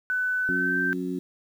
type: tone with pitch glide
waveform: sine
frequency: 1500 to 1561 Hz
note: F#6 to G6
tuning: +23 to -8 cents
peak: -23 dBFS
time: 0.1-0.93 s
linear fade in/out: 0 ms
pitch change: +69 cents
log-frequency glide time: 0.4-0.79 s
type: harmonic tone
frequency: 90.9 Hz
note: F#2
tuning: 30 cents flat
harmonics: 2 / 3 / 4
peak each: -32 / -30 / -33 dBFS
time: 0.49-1.19 s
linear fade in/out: 0 ms
effects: 9-bit